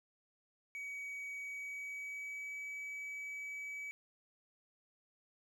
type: tone with pitch glide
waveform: triangle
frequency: 2264 to 2284 Hz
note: C#7 to D7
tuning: +36 to -49 cents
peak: -40 dBFS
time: 0.75-3.91 s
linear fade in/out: 0 ms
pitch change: +15 cents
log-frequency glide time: 1.4-2.56 s
effects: none